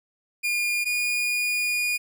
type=tone pair in turn; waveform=40% pulse; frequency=2421 / 2443 Hz; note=D#7 / D#7; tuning=-48 / -32 cents; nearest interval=unison; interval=16 cents; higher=second; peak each=-22 dBFS; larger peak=neither; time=0.43-0.85 / 0.85-1.98 s; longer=second; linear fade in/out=20 ms; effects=none